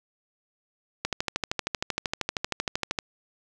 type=click train; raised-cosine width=0.2 ms; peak=-9 dBFS; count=26; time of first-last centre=1.05-2.988 s; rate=12.9 Hz; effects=none